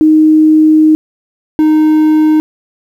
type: tone pair in turn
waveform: sine / triangle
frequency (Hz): 311.1 / 309.5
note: D#4 / D#4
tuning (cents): 0 / -9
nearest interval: unison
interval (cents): 9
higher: first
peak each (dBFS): -3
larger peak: neither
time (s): 0.01-0.95 / 1.59-2.4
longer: first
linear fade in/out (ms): 0
effects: 7-bit